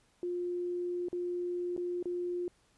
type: tone with dropouts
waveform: sine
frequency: 353.6 Hz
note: F4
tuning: 22 cents sharp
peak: -32 dBFS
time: 0.23-2.48 s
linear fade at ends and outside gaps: 1 ms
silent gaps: 1.085-1.129 / 1.765-1.777 / 2.027-2.056 s
effects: pink hiss -69 dBFS RMS until 2.77 s + resampled to 24000 Hz